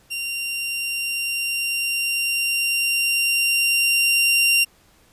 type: tone with level ramp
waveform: sawtooth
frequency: 2769 Hz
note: F7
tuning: 15 cents flat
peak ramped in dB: -22 to -11 dBFS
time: 0.1-4.65 s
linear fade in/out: 20 ms
effects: pink hiss -56 dBFS RMS until 5.12 s + resampled to 32000 Hz